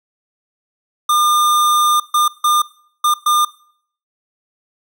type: tone bursts at uneven times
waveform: square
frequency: 1205 Hz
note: D6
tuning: 44 cents sharp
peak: -12 dBFS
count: 5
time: 1.09-2 / 2.14-2.28 / 2.44-2.62 / 3.04-3.14 / 3.26-3.45 s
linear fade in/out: 5 ms
effects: noise-tail reverb RT60 0.6 s tail -21 dB re dry